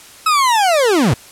40% pulse linear sweep, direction down, 1300 to 96 Hz, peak -10 dBFS, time 0.26-1.14 s, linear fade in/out 5 ms, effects white hiss -40 dBFS RMS until 1.31 s + low-pass 11000 Hz 12 dB/octave

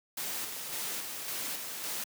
white noise with tremolo, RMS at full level -36 dBFS, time 0.17-2.04 s, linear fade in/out 5 ms, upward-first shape square, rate 1.8 Hz, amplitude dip 35%, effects high-pass 150 Hz 12 dB/octave

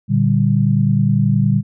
sine chord, G minor, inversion first, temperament equal, 116.54 / 146.83 / 196 Hz, Bb2 / D3 / G3, 0 / 0 / 0 cents, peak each -16 dBFS, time 0.08-1.63 s, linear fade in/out 50 ms, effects none

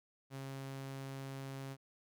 sawtooth tone, 135.5 Hz, C#3, 39 cents flat, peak -39 dBFS, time 0.3-1.77 s, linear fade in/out 50 ms, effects none

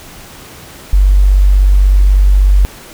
sine tone, 48.16 Hz, G1, 30 cents flat, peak -4 dBFS, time 0.93-2.65 s, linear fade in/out 0 ms, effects pink hiss -34 dBFS RMS until 2.93 s

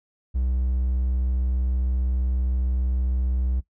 triangle tone, 63.2 Hz, B1, 41 cents sharp, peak -19 dBFS, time 0.34-3.61 s, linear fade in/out 20 ms, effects noise-tail reverb RT60 0.1 s tail -18 dB re dry

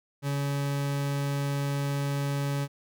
40% pulse tone, 141.1 Hz, C#3, 31 cents sharp, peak -26 dBFS, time 0.22-2.68 s, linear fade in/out 50 ms, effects none

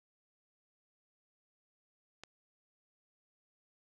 click, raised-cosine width 0.2 ms, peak -29 dBFS, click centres 2.236 s, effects none

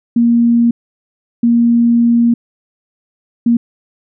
sine tone bursts at uneven times, 235.2 Hz, A#3, 16 cents sharp, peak -7 dBFS, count 3, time 0.16-0.71 / 1.43-2.34 / 3.46-3.57 s, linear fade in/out 5 ms, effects none

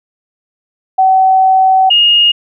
sine tone pair in turn, 759 / 2853 Hz, F#5 / F7, +44 / +36 cents, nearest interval octave + major seventh, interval 2292 cents, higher second, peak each -5 dBFS, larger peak neither, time 0.98-1.9 / 1.9-2.32 s, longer first, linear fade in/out 10 ms, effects none

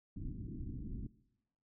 pink low-pass noise, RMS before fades -43 dBFS, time 0.16-1.07 s, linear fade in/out 5 ms, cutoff 320 Hz, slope 48 dB/octave, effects noise-tail reverb RT60 0.9 s tail -20 dB re dry

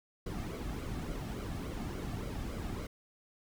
brown noise with flanger, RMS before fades -39 dBFS, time 0.26-2.87 s, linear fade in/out 5 ms, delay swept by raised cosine 1.1 to 2.1 ms, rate 3.5 Hz, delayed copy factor -0.6, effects none

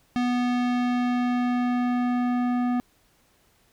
square tone with low-pass filter sweep, 245.8 Hz, B3, 8 cents flat, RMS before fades -24 dBFS, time 0.16-2.8 s, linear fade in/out 0 ms, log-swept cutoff 4200 to 1300 Hz, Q 0.71, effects pink hiss -63 dBFS RMS until 3.72 s

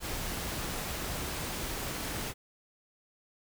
pink noise, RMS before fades -36 dBFS, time 0-2.34 s, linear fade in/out 50 ms, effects none

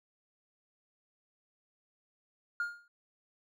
triangle tone with exponential decay, 1416 Hz, F6, 23 cents sharp, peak -25 dBFS, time 2.6-2.88 s, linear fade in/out 2 ms, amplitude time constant 59 ms, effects tanh soft clip ceiling -26 dBFS

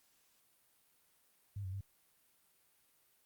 sine tone with pitch steps, 100.3 / 93.4 / 98 Hz, G2 / F#2 / G2, +40 / +17 / 0 cents, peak -39 dBFS, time 1.56-1.809 s, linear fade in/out 5 ms, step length 83 ms, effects white hiss -72 dBFS RMS until 3.25 s + Opus 48 kbps

